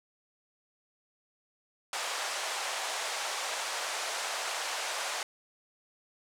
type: band-pass noise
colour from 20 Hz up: pink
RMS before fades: -35 dBFS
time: 1.93-5.23 s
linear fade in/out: 2 ms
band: 600 to 9000 Hz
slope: 24 dB/octave
effects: none